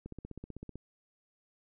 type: click train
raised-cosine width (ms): 3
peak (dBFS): -30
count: 12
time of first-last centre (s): 0.06-0.756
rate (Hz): 15.8
effects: none